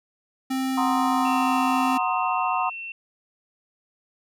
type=tone with pitch glide; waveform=square; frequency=263 to 261.5 Hz; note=C4 to C4; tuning=+9 to -1 cents; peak=-24 dBFS; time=0.5-1.98 s; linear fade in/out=10 ms; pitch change=-10 cents; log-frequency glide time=0.78-1.51 s
type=chord; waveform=sine; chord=C half-diminished seventh; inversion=second; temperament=equal; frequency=740 / 932.3 / 1046.5 / 1244.5 Hz; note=Gb5 / Bb5 / C6 / Eb6; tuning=0 / 0 / 0 / 0 cents; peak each=-26 / -28 / -26 / -29 dBFS; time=0.77-2.7 s; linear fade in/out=10 ms
type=tone; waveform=sine; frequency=2700 Hz; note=E7; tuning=41 cents sharp; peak=-32 dBFS; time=1.25-2.92 s; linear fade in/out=2 ms
effects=none